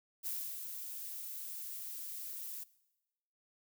violet noise with ADSR envelope, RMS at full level -38 dBFS, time 0.23-2.64 s, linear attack 34 ms, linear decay 290 ms, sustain -6 dB, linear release 11 ms, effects noise-tail reverb RT60 1.0 s tail -20 dB re dry

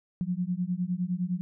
sine beating tone pair, 174.61 / 184.41 Hz, F3 / F#3, 0 / -6 cents, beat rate 9.8 Hz, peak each -30 dBFS, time 0.21-1.41 s, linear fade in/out 0 ms, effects none

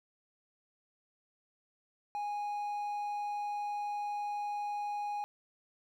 triangle tone, 826 Hz, G#5, 10 cents flat, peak -32 dBFS, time 2.15-5.24 s, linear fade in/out 0 ms, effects none

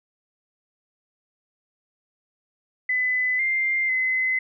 sine tone with pitch steps, 2008 / 2099 / 2040 Hz, B6 / C7 / C7, +28 / +5 / -44 cents, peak -20 dBFS, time 2.89-4.39 s, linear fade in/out 5 ms, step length 500 ms, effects none

